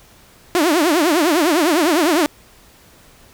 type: tone with vibrato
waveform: sawtooth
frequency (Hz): 324.9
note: E4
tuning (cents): -25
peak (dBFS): -9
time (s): 0.55-2.26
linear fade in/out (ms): 0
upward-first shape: triangle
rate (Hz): 9.9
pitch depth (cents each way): 260
effects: pink hiss -48 dBFS RMS until 3.33 s